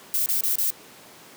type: noise bursts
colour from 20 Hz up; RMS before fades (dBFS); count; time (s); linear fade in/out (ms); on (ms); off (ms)
violet; -23; 4; 0.14-0.704; 0; 120; 28
effects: pink hiss -47 dBFS RMS until 1.36 s + high-pass 200 Hz 12 dB/octave